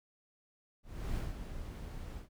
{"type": "noise with ADSR envelope", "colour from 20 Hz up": "brown", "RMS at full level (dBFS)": -35, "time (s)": [0.83, 2.29], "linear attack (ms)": 330, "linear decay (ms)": 170, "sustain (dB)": -8, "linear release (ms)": 120, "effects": []}